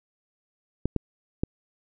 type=clicks; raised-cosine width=3 ms; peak=-11 dBFS; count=3; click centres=0.856 / 0.963 / 1.435 s; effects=none